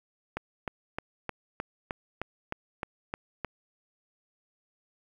click train, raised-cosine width 0.5 ms, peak -17 dBFS, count 11, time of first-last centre 0.37-3.447 s, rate 3.25 Hz, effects 8-bit

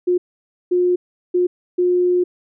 sine tone bursts at uneven times, 358 Hz, F4, 43 cents sharp, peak -13 dBFS, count 4, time 0.07-0.18 / 0.71-0.96 / 1.34-1.47 / 1.78-2.24 s, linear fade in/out 10 ms, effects none

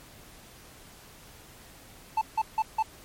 triangle tone bursts, 880 Hz, A5, in tune, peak -20 dBFS, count 4, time 2.17-2.826 s, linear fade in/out 5 ms, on 44 ms, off 160 ms, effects pink hiss -51 dBFS RMS until 3.04 s + MP3 64 kbps

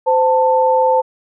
sine tone pair together, 516 / 887.5 Hz, C5 / A5, -24 / +15 cents, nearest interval major sixth, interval 939 cents, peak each -13 dBFS, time 0.06-1.02 s, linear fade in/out 20 ms, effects none

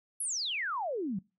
sine exponential sweep, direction down, 11430 to 173.4 Hz, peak -31 dBFS, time 0.2-1.19 s, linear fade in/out 5 ms, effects noise-tail reverb RT60 0.3 s tail -25 dB re dry

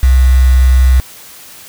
sine tone with quantisation, 64 Hz, C2, 38 cents flat, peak -4 dBFS, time 0.03-1 s, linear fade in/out 0 ms, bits 4, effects white hiss -35 dBFS RMS until 1.68 s

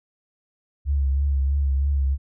sine tone with vibrato, 69.3 Hz, C#2, in tune, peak -18 dBFS, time 0.85-2.18 s, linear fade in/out 50 ms, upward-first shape triangle, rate 3.1 Hz, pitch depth 54 cents each way, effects none

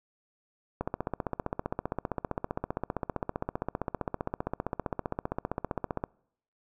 click train, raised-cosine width 1 ms, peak -16 dBFS, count 81, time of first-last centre 0.81-6.039 s, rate 15.3 Hz, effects noise-tail reverb RT60 0.7 s tail -26 dB re dry

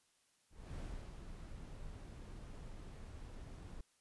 brown noise with ADSR envelope, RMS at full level -44 dBFS, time 0.5-3.81 s, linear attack 290 ms, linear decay 320 ms, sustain -6 dB, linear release 4 ms, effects white hiss -75 dBFS RMS until 4 s + resampled to 24000 Hz

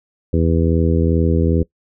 harmonic tone, 82.41 Hz, E2, in tune, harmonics 1 / 2 / 3 / 4 / 5 / 6, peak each -16 / -19 / -21 / -22 / -23 / -24 dBFS, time 0.33-1.63 s, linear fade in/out 5 ms, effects noise-tail reverb RT60 0.1 s tail -21 dB re dry

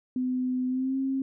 sine tone with pitch glide, 253.9 to 267.6 Hz, B3 to C4, +48 to +39 cents, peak -25 dBFS, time 0.16-1.22 s, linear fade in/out 2 ms, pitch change +91 cents, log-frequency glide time 0.68-0.97 s, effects none

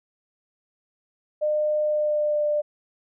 sine tone with pitch glide, 605 to 595.6 Hz, D#5 to D5, -49 to +24 cents, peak -20 dBFS, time 1.41-2.62 s, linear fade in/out 20 ms, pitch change -27 cents, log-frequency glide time 1.82-2.46 s, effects none

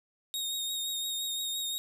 sawtooth tone with vibrato, 3729 Hz, A#7, in tune, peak -29 dBFS, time 0.34-1.78 s, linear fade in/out 0 ms, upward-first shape sine, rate 5.8 Hz, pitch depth 25 cents each way, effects none

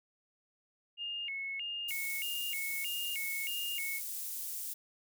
sine tone with vibrato, 2489 Hz, D#7, in tune, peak -36 dBFS, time 0.97-4.01 s, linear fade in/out 50 ms, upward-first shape square, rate 1.6 Hz, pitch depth 220 cents each way
pink high-pass noise, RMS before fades -40 dBFS, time 1.88-4.74 s, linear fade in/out 10 ms, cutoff 11000 Hz, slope 12 dB/octave
effects none

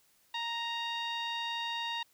sawtooth tone with low-pass filter, 932.3 Hz, A#5, in tune, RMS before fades -36 dBFS, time 0.34-2.03 s, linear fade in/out 5 ms, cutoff 3500 Hz, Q 4.6, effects white hiss -68 dBFS RMS until 2.13 s

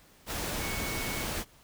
sine tone in noise, 2217 Hz, C#7, in tune, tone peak -39 dBFS, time 0.58-1.26 s, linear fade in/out 50 ms, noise pink, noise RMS -34 dBFS, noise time 0.26-1.45 s, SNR -8 dB, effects pink hiss -59 dBFS RMS until 1.63 s

